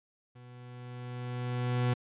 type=tone with level ramp; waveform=40% pulse; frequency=123.47 Hz; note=B2; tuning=in tune; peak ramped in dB=-49 to -24 dBFS; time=0.35-1.94 s; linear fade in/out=10 ms; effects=resampled to 8000 Hz